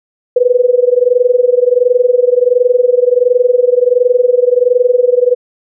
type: tone with amplitude modulation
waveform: sine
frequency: 493.9 Hz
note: B4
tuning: in tune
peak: -3 dBFS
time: 0.36-5.35 s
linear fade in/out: 5 ms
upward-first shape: sine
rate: 21.4 Hz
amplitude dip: 90%
effects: none